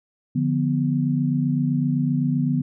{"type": "chord", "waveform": "sine", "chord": "B diminished", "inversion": "first", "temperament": "equal", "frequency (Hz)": [146.83, 174.61, 246.9], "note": ["D3", "F3", "B3"], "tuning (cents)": [0, 0, 0], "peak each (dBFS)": [-22, -26, -22], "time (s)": [0.35, 2.62], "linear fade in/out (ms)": 10, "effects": []}